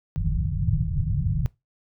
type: low-pass noise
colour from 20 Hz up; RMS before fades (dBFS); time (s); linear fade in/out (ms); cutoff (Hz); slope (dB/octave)
white; -24; 0.16-1.46; 0; 170; 96
effects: noise-tail reverb RT60 0.2 s tail -21 dB re dry